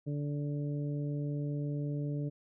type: harmonic tone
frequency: 145.4 Hz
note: D3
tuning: 17 cents flat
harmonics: 1 / 2 / 3 / 4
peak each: -33 / -39 / -45 / -48 dBFS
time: 0.06-2.3 s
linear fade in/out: 20 ms
effects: none